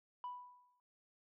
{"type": "tone with exponential decay", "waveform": "sine", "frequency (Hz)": 987.8, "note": "B5", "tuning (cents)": 0, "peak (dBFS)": -38, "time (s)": [0.24, 0.8], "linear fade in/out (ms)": 1, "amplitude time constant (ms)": 120, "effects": ["tanh soft clip ceiling -39 dBFS"]}